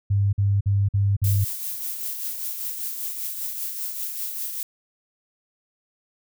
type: tone bursts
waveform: sine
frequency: 100 Hz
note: G2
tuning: 35 cents sharp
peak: -17 dBFS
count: 5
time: 0.1-1.446 s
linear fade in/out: 10 ms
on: 230 ms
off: 49 ms
type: noise with tremolo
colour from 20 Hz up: violet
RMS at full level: -28 dBFS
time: 1.24-4.63 s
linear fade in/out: 2 ms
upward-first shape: triangle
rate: 5.1 Hz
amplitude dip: 50%
effects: none